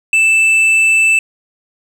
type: tone with hard clipping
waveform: sine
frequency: 2643 Hz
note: E7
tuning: 4 cents sharp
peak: -9 dBFS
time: 0.13-1.19 s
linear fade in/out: 2 ms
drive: 5 dB
effects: none